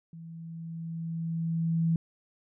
sine tone with level ramp, 164.81 Hz, E3, in tune, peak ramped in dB -42 to -22 dBFS, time 0.13-1.96 s, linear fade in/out 2 ms, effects none

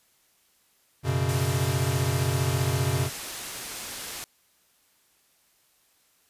square chord, F# suspended fourth, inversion none, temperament equal, 92.5 / 123.47 / 138.59 Hz, F#2 / B2 / C#3, 0 / 0 / 0 cents, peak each -30 / -28 / -28 dBFS, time 1.03-3.1 s, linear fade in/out 50 ms
white low-pass noise, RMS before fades -37 dBFS, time 1.29-4.24 s, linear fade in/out 0 ms, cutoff 11000 Hz, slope 12 dB/octave
effects white hiss -65 dBFS RMS until 6.29 s + resampled to 32000 Hz

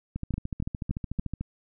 two click trains, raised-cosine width 5 ms, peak -16 / -19 dBFS, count 4 / 18, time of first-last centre 0.34-1.195 / 0.16-1.41 s, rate 3.51 / 13.6 Hz, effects none

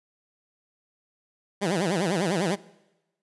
15% pulse tone with vibrato, 181.2 Hz, F#3, 36 cents flat, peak -17 dBFS, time 1.61-2.56 s, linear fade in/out 20 ms, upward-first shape sine, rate 10 Hz, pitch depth 230 cents each way, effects noise-tail reverb RT60 1.0 s tail -21 dB re dry + resampled to 24000 Hz

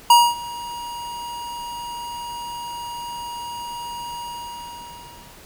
square tone with ADSR envelope, 951 Hz, A#5, 34 cents sharp, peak -8 dBFS, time 0.1-5.39 s, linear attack 4 ms, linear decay 240 ms, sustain -22 dB, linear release 1200 ms, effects pink hiss -45 dBFS RMS until 5.45 s

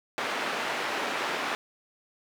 white band-pass noise, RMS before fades -31 dBFS, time 0.18-1.55 s, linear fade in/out 0 ms, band 310 to 2000 Hz, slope 12 dB/octave, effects none

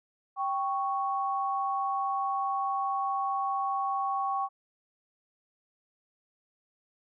sine tone pair together, 784 / 1108.7 Hz, G5 / C#6, 0 / 0 cents, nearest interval tritone, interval 600 cents, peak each -30 / -30 dBFS, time 0.36-4.49 s, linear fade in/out 50 ms, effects none

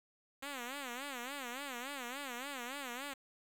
5% pulse tone with vibrato, 261.6 Hz, C4, in tune, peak -30 dBFS, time 0.42-3.14 s, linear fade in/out 10 ms, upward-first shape sine, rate 3.5 Hz, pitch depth 170 cents each way, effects 10-bit

